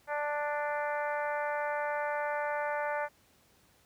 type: harmonic tone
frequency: 294.4 Hz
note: D4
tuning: 4 cents sharp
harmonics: 2 / 3 / 4 / 5 / 6 / 7 / 8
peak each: -34 / -35 / -42 / -39 / -41 / -45 / -50 dBFS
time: 0.07-3.09 s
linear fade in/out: 50 ms
effects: pink hiss -65 dBFS RMS until 3.85 s + high-pass 60 Hz 12 dB/octave